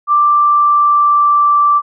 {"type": "tone with pitch glide", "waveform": "sine", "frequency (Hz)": [1178, 1169.2], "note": ["D6", "D6"], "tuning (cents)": [5, -8], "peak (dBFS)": -7, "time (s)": [0.07, 1.82], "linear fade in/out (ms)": 50, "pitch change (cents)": -13, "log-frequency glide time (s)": [0.22, 1.56], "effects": []}